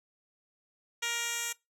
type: tone with band-pass filter sweep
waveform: 10% pulse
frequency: 470 Hz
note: A#4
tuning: 14 cents sharp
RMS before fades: -34 dBFS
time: 1.02-1.53 s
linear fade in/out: 10 ms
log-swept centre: 4500 to 8000 Hz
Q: 0.92
effects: noise-tail reverb RT60 0.2 s tail -22 dB re dry